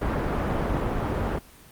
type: low-pass noise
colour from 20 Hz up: pink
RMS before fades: -26 dBFS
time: 0.01-1.39 s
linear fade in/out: 10 ms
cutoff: 1300 Hz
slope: 12 dB/octave
effects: pink hiss -50 dBFS RMS until 1.71 s + Opus 24 kbps